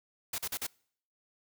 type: noise bursts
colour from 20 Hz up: white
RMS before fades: -35 dBFS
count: 4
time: 0.33-0.668 s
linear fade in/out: 5 ms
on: 53 ms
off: 42 ms
effects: noise-tail reverb RT60 0.6 s tail -26 dB re dry